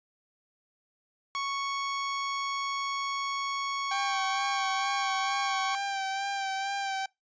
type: tone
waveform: sawtooth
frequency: 1108.7 Hz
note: C#6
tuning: in tune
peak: -26 dBFS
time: 1.35-5.75 s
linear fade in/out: 0 ms
type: tone with vibrato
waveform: sawtooth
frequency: 784 Hz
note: G5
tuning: in tune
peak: -26 dBFS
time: 3.91-7.06 s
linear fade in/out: 5 ms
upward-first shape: sine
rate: 2.2 Hz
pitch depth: 28 cents each way
effects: noise-tail reverb RT60 0.2 s tail -25 dB re dry + resampled to 16000 Hz